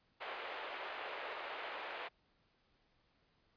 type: band-pass noise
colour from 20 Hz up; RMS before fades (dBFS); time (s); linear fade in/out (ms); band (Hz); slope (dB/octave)
pink; -45; 0.2-2.09; 20; 480 to 3100; 24
effects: pink hiss -75 dBFS RMS until 3.56 s + resampled to 11025 Hz